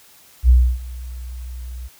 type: tone with ADSR envelope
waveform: sine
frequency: 61.74 Hz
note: B1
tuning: in tune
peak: -6 dBFS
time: 0.43-1.89 s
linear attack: 62 ms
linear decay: 290 ms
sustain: -22 dB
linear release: 28 ms
effects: white hiss -49 dBFS RMS until 1.99 s